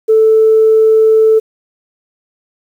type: tone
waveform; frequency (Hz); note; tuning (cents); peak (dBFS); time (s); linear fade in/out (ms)
sine; 440; A4; 0; -4; 0.08-1.4; 20
effects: tanh soft clip ceiling 0 dBFS + 7-bit